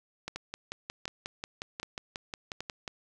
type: two click trains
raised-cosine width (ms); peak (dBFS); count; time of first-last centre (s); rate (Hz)
0.2; -19 / -19; 15 / 4; 0.36-2.878 / 0.28-2.606; 5.56 / 1.29
effects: none